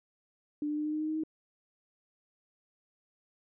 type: tone with pitch steps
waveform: sine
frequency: 296.4 / 299 / 301.6 / 304.2 / 306.9 / 309.5 / 312.2 / 314.9 Hz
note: D4 / D4 / D4 / D#4 / D#4 / D#4 / D#4 / D#4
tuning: +16 / +31 / +46 / -39 / -24 / -9 / +6 / +21 cents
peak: -30 dBFS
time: 0.62-1.236 s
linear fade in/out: 2 ms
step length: 77 ms
effects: none